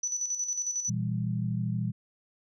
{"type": "tone with tremolo", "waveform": "sine", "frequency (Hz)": 5960, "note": "F#8", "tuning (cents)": 12, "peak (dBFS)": -27, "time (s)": [0.03, 0.9], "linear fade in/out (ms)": 5, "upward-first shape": "square", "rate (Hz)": 11, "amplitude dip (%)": 55}
{"type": "chord", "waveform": "sine", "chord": "E diminished", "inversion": "second", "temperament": "just", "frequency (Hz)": [118.67, 164.81, 197.78], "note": ["Bb2", "E3", "G3"], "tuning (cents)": [31, 0, 16], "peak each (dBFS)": [-30, -33, -33], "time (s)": [0.88, 1.92], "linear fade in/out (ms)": 20}
{"effects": []}